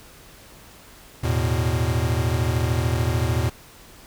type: chord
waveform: square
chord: E suspended fourth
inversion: none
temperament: equal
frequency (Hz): 82.41 / 110 / 123.47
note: E2 / A2 / B2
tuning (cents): 0 / 0 / 0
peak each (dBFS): -25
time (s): 1.23-3.5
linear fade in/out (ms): 10
effects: pink hiss -47 dBFS RMS until 4.06 s